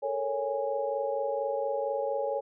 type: tone cluster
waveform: sine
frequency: 433.8 / 458.1 / 556 / 825 Hz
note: A4 / A#4 / C#5 / G#5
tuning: -25 / -30 / +5 / -12 cents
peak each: -37 / -35 / -30 / -35 dBFS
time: 0.02-2.41 s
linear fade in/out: 20 ms
effects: none